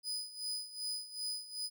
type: tone with tremolo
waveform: 35% pulse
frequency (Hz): 4978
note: D#8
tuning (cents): 0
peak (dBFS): -34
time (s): 0.03-1.7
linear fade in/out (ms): 50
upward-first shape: sine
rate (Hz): 2.6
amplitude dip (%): 80
effects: none